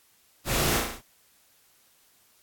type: noise with echo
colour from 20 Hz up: pink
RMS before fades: -27 dBFS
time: 0.45-0.81 s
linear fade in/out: 50 ms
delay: 35 ms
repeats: 6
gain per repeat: -3 dB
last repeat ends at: 1.02 s
effects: white hiss -62 dBFS RMS until 2.42 s + AAC 64 kbps